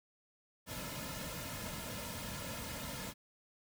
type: noise with comb filter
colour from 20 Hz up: pink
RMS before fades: -43 dBFS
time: 0.66-3.14 s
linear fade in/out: 50 ms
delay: 2.6 ms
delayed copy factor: -0.7
effects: none